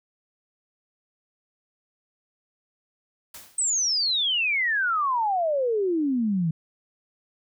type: noise with exponential decay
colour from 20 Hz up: white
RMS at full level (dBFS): -39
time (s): 3.34-3.76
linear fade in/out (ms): 5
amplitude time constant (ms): 91
type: exponential sweep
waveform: sine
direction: down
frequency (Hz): 8340 to 155.56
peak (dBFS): -21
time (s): 3.58-6.51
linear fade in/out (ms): 5
effects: none